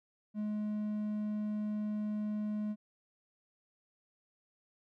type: tone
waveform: triangle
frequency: 211 Hz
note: G#3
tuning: 28 cents sharp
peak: -31 dBFS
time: 0.34-2.76 s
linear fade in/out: 50 ms
effects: none